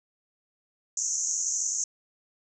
pink band-pass noise, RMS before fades -29 dBFS, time 0.97-1.84 s, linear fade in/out 2 ms, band 6000 to 7100 Hz, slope 96 dB/octave, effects none

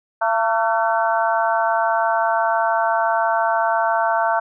harmonic tone with a mistuned harmonic, 225.9 Hz, A3, 46 cents sharp, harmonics 3 / 4 / 5 / 6 / 7, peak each -20 / -20 / -26 / -26 / -25 dBFS, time 0.21-4.4 s, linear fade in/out 10 ms, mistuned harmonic 7, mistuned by -69 cents, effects none

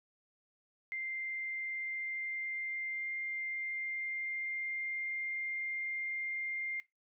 sine tone with pitch glide, 2093 to 2108 Hz, C7 to C7, 0 to +12 cents, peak -36 dBFS, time 0.92-6.8 s, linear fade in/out 0 ms, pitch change +12 cents, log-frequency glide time 1.45-5.1 s, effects noise-tail reverb RT60 0.2 s tail -19 dB re dry

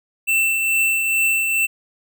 square tone with tremolo, 2676 Hz, E7, 25 cents sharp, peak -15 dBFS, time 0.27-1.67 s, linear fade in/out 20 ms, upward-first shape triangle, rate 2.3 Hz, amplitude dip 40%, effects none

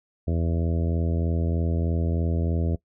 harmonic tone, 83.2 Hz, E2, 17 cents sharp, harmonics 1 / 2 / 3 / 4 / 5 / 6 / 7 / 8, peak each -23 / -29 / -33 / -35 / -37 / -39 / -40 / -41 dBFS, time 0.27-2.76 s, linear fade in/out 10 ms, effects noise-tail reverb RT60 0.1 s tail -20 dB re dry

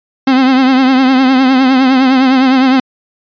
45% pulse tone with vibrato, 261.6 Hz, C4, in tune, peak -6 dBFS, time 0.27-2.8 s, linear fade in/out 5 ms, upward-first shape triangle, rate 9.8 Hz, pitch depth 72 cents each way, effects resampled to 11025 Hz

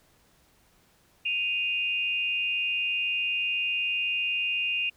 sine tone pair together, 2494 / 2794 Hz, D#7 / F7, +3 / 0 cents, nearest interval major second, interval 197 cents, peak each -28 dBFS, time 1.25-4.9 s, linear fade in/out 10 ms, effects pink hiss -63 dBFS RMS until 4.96 s

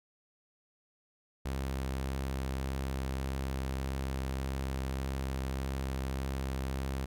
sawtooth tone with vibrato, 66.6 Hz, C2, 31 cents sharp, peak -29 dBFS, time 1.45-7.06 s, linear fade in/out 10 ms, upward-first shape triangle, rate 1.7 Hz, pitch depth 14 cents each way, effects none

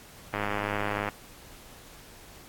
click train, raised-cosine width 0.5 ms, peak -14 dBFS, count 78, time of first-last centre 0.34-1.088 s, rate 103 Hz, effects pink hiss -50 dBFS RMS until 2.48 s + AAC 64 kbps

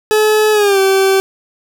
40% pulse tone with pitch glide, 428.6 to 386.3 Hz, A4 to G4, -45 to -25 cents, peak -8 dBFS, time 0.11-1.2 s, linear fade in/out 0 ms, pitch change -180 cents, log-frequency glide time 0.52-0.79 s, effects none

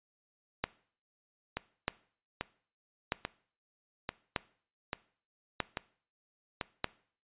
two click trains, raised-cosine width 0.3 ms, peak -17 / -13 dBFS, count 7 / 6, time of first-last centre 1.57-6.612 / 0.64-6.843 s, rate 1.19 / 0.806 Hz, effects noise-tail reverb RT60 0.5 s tail -20 dB re dry + resampled to 8000 Hz

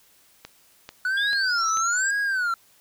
click train, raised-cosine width 0.2 ms, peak -20 dBFS, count 4, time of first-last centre 0.45-1.772 s, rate 2.27 Hz
triangle tone with vibrato, 1469 Hz, F#6, 13 cents flat, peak -20 dBFS, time 1.05-2.54 s, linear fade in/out 2 ms, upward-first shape sine, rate 1.1 Hz, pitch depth 200 cents each way
sine linear sweep, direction up, 3322 to 7840 Hz, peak -26 dBFS, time 1.17-2.11 s, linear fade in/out 5 ms
effects white hiss -58 dBFS RMS until 2.8 s

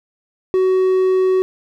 triangle tone, 374.3 Hz, F#4, 20 cents sharp, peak -10 dBFS, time 0.54-1.42 s, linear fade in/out 0 ms, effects none

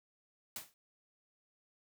white noise with exponential decay, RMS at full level -39 dBFS, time 0.56-0.74 s, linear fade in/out 1 ms, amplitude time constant 39 ms, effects none

